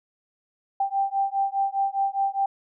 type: beating tone pair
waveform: sine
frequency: 784 / 788.9 Hz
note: G5 / G5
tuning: 0 / +11 cents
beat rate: 4.9 Hz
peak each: -25 dBFS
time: 0.8-2.46 s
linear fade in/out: 5 ms
effects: none